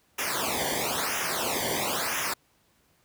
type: noise with flanger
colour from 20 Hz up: pink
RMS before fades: -29 dBFS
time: 0.18-2.34 s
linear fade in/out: 10 ms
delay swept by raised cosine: 0.23 to 0.77 ms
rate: 1 Hz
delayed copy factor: -0.95
effects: pink hiss -66 dBFS RMS until 3.04 s + high-pass 60 Hz 12 dB/octave